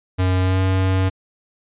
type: tone with pitch glide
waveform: square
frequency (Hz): 92.5 to 94.33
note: F#2 to F#2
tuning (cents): 0 to +34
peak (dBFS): -16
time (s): 0.18-1.1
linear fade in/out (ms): 20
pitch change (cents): +34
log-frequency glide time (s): 0.41-0.6
effects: resampled to 8000 Hz